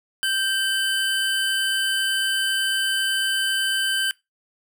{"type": "tone pair together", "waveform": "square", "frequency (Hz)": [1568, 3038], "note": ["G6", "F#7"], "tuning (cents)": [0, 45], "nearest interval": "major seventh", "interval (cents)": 1145, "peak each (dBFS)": -24, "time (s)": [0.23, 4.11], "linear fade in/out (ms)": 0, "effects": ["noise-tail reverb RT60 0.2 s tail -22 dB re dry"]}